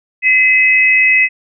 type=tone pair together; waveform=sine; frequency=2037 / 2558 Hz; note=C7 / D#7; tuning=-47 / +47 cents; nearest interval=major third; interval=394 cents; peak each=-10 dBFS; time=0.22-1.29 s; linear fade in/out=50 ms; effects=none